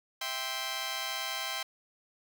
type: chord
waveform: 10% pulse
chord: C major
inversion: first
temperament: just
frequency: 654.1 / 784.9 / 1046.5 Hz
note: E5 / G5 / C6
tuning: -14 / +2 / 0 cents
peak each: -32 / -30 / -29 dBFS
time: 0.21-1.63 s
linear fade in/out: 5 ms
effects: none